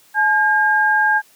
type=tone pair together; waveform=sine; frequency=855 / 1614 Hz; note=A5 / G#6; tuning=-50 / -50 cents; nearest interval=major seventh; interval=1100 cents; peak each=-17 / -14 dBFS; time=0.14-1.22 s; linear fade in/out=50 ms; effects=white hiss -52 dBFS RMS until 1.35 s + high-pass 100 Hz 12 dB/octave